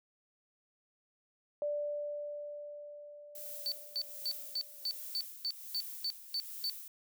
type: tone with exponential decay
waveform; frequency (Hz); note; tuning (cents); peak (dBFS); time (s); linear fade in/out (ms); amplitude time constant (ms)
sine; 587.3; D5; 0; -31; 1.62-5.26; 1; 790
type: noise with tremolo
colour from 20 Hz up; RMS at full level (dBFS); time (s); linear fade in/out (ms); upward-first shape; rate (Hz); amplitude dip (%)
violet; -44; 3.35-6.88; 2; sine; 1.3; 60
type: tone bursts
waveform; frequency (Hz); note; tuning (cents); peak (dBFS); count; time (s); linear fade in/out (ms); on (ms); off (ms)
sine; 4519; C#8; +33; -32; 11; 3.66-6.698; 0; 58; 240
effects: none